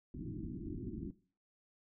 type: low-pass noise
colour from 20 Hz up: white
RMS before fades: -43 dBFS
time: 0.14-1.11 s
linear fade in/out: 2 ms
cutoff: 360 Hz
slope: 96 dB/octave
effects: noise-tail reverb RT60 0.4 s tail -17 dB re dry